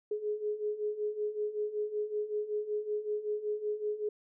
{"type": "beating tone pair", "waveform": "sine", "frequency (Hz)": [417.6, 422.9], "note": ["G#4", "G#4"], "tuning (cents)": [10, 31], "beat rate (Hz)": 5.3, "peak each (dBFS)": [-37, -33], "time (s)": [0.11, 4.09], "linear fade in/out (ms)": 5, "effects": []}